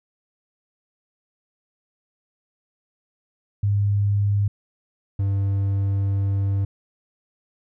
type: tone pair in turn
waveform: sine / triangle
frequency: 101.6 / 98.59 Hz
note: G#2 / G2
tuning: -38 / +10 cents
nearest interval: minor second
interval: 52 cents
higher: first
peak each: -17 dBFS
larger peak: neither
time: 3.63-4.48 / 5.19-6.65 s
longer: second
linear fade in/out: 5 ms
effects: none